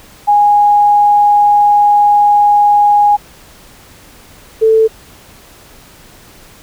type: tone pair in turn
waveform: sine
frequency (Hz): 825 / 442.9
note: G#5 / A4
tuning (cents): -12 / +11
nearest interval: major seventh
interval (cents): 1077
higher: first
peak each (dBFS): -5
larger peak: neither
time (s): 0.27-3.17 / 4.61-4.88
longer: first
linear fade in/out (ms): 20
effects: pink hiss -40 dBFS RMS until 6.62 s